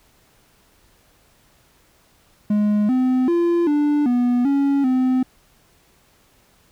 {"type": "tone with pitch steps", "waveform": "triangle", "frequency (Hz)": [208.7, 255.7, 343.2, 294.1, 244.5, 279.1, 256.7], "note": ["G#3", "C4", "F4", "D4", "B3", "C#4", "C4"], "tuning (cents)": [9, -40, -30, 3, -17, 12, -33], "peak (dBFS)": -13, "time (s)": [2.5, 5.23], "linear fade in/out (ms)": 5, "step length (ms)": 390, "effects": ["pink hiss -57 dBFS RMS until 6.71 s"]}